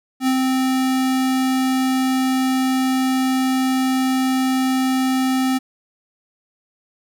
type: tone with ADSR envelope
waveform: square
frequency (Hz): 260.7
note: C4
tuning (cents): -6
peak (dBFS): -15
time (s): 0.2-5.59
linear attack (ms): 73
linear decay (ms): 66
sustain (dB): -2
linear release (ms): 20
effects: none